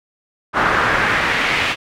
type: noise with band-pass filter sweep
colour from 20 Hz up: brown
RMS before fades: -17 dBFS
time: 0.53-1.76 s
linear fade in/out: 50 ms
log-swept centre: 1300 to 2600 Hz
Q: 2
effects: none